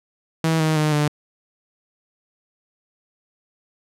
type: tone with pitch steps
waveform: sawtooth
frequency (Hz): 161.6 / 157.18 / 152.88 / 148.7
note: E3 / D#3 / D#3 / D3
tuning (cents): -34 / +18 / -30 / +22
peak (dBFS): -13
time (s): 0.44-1.08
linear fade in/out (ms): 2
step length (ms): 160
effects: low-pass 11000 Hz 12 dB/octave